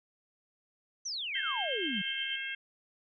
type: exponential sweep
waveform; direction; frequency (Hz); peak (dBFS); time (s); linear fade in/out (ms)
sine; down; 6272 to 176.3; -34; 1.05-2.02; 10
type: tone with tremolo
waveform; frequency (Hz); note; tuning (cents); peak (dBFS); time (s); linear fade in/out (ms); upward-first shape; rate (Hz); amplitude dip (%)
sine; 3136; G7; 0; -33; 1.34-2.36; 5; sine; 8.3; 50
type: harmonic tone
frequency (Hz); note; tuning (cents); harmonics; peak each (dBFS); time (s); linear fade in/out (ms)
536; C5; +42; 3 / 4 / 5 / 6; -39 / -40 / -41 / -42; 1.35-2.55; 5
effects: none